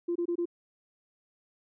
sine tone bursts, 345.2 Hz, F4, 20 cents flat, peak -26 dBFS, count 4, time 0.08-0.456 s, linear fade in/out 10 ms, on 76 ms, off 24 ms, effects tanh soft clip ceiling -22 dBFS

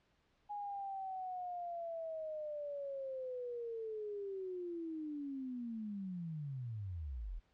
sine linear sweep, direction down, 830.6 to 35.07 Hz, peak -40 dBFS, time 0.49-7.4 s, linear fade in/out 20 ms, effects pink hiss -75 dBFS RMS until 7.53 s + low-pass 4000 Hz 12 dB/octave

